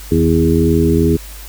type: harmonic tone with a mistuned harmonic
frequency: 82.41 Hz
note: E2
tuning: in tune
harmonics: 1 / 2 / 3 / 4 / 5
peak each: -16 / -16 / -16 / -16 / -16 dBFS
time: 0.11-1.17 s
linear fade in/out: 10 ms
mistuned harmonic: 2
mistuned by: -49 cents
effects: added 50 Hz sine -31 dBFS peak until 1.48 s + white hiss -36 dBFS RMS until 1.48 s